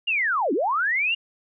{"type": "linear two-way sweep", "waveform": "sine", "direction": "down then up", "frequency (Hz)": [2874, 251.4, 2874], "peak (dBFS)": -20, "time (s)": [0.07, 1.15], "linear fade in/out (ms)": 10, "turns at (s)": 0.53, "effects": []}